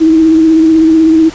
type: tone with vibrato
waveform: sine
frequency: 320.7 Hz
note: E4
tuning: 48 cents flat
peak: -3 dBFS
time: 0-1.3 s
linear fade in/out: 20 ms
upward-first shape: sine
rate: 16 Hz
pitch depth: 30 cents each way
effects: pink hiss -29 dBFS RMS until 1.34 s + resampled to 16000 Hz